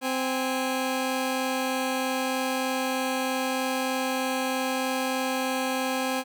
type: tone pair together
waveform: 15% pulse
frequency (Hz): 260 / 823.2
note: C4 / G#5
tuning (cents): -11 / -16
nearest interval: octave + minor sixth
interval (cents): 1995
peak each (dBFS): -20 / -26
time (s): 0.01-6.24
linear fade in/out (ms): 50
effects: none